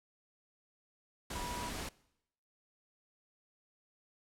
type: tone in noise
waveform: sine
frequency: 973 Hz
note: B5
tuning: 26 cents flat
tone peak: -42 dBFS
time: 1.35-1.69 s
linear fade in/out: 5 ms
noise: pink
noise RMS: -41 dBFS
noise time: 1.3-1.89 s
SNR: -4 dB
effects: noise-tail reverb RT60 0.8 s tail -22 dB re dry + low-pass 11000 Hz 12 dB/octave